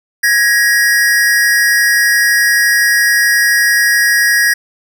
square tone pair together, 1661.2 / 1892.8 Hz, G#6 / A#6, 0 / +26 cents, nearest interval major second, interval 226 cents, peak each -12 dBFS, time 0.23-4.54 s, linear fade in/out 10 ms, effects none

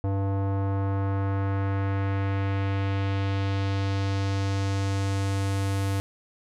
square tone with low-pass filter sweep, 98 Hz, G2, in tune, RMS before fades -26 dBFS, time 0.04-6 s, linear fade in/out 0 ms, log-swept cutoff 750 to 12000 Hz, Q 1.2, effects none

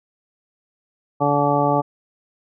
harmonic tone, 144.1 Hz, D3, 33 cents flat, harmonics 1 / 2 / 3 / 4 / 5 / 6 / 8, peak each -24 / -23 / -25 / -22 / -23 / -21 / -25 dBFS, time 1.2-1.82 s, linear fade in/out 20 ms, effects none

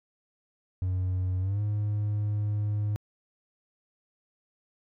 triangle tone with pitch glide, 92.5 to 104.43 Hz, F#2 to G#2, 0 to +10 cents, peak -23 dBFS, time 0.82-2.96 s, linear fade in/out 0 ms, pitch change +210 cents, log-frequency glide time 1.4-1.61 s, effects tanh soft clip ceiling -19 dBFS

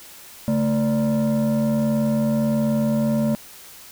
sine tone with frequency modulation, 221.7 Hz, A3, 13 cents sharp, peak -15 dBFS, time 0.48-3.35 s, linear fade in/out 0 ms, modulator 362 Hz, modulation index 0.8, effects tanh soft clip ceiling -16 dBFS + white hiss -43 dBFS RMS until 3.91 s

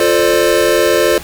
square chord, D minor seventh, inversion first, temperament equal with one note detuned, 349.2 / 440 / 523.3 / 595.2 Hz, F4 / A4 / C5 / D5, 0 / 0 / 0 / +23 cents, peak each -16 dBFS, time 0-1.18 s, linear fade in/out 2 ms, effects pink hiss -31 dBFS RMS until 1.23 s

